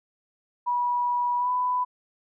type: tone with pitch glide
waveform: sine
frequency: 973 to 995.7 Hz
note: B5 to B5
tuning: -26 to +14 cents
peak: -22 dBFS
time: 0.66-1.85 s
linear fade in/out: 20 ms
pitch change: +40 cents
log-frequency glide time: 1.38-1.49 s
effects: none